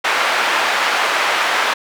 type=band-pass noise; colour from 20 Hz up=white; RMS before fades=-17 dBFS; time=0.04-1.74 s; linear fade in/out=10 ms; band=650 to 2000 Hz; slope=12 dB/octave; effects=none